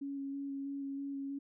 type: tone with vibrato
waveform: sine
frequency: 277.2 Hz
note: C#4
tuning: in tune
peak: -37 dBFS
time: 0.01-1.39 s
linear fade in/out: 10 ms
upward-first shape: square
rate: 3.1 Hz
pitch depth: 11 cents each way
effects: none